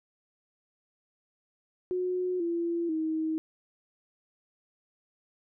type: tone with pitch steps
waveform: sine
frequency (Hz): 364.1 / 339.7 / 317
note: F#4 / F4 / D#4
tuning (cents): -28 / -48 / +32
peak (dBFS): -27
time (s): 1.91-3.38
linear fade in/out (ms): 0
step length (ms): 490
effects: none